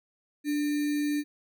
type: tone with sample-and-hold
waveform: sine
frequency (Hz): 293.7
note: D4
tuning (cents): 0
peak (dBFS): -25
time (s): 0.44-1.24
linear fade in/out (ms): 50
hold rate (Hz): 2100
effects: none